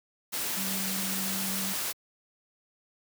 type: tone in noise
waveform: sine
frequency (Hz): 191.9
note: G3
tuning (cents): -37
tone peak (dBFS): -35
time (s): 0.56-1.74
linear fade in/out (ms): 20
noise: white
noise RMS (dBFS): -32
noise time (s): 0.32-1.93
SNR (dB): -6
effects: high-pass 100 Hz 12 dB/octave